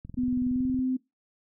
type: click train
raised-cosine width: 5 ms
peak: -28 dBFS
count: 17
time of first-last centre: 0.05-0.791 s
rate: 21.6 Hz
type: tone with pitch glide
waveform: sine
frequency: 250 to 257.6 Hz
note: B3 to C4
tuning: +21 to -27 cents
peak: -24 dBFS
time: 0.17-0.97 s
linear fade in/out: 10 ms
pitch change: +52 cents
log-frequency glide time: 0.48-0.67 s
effects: noise-tail reverb RT60 0.2 s tail -21 dB re dry